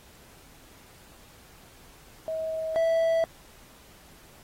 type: tone pair in turn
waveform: sine / triangle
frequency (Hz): 640 / 657.2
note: D#5 / E5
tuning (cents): +49 / -5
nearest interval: unison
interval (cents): 46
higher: second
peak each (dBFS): -28 / -19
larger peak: second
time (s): 2.28-2.76 / 2.76-3.24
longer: neither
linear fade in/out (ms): 0
effects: pink hiss -54 dBFS RMS until 4.43 s + AAC 48 kbps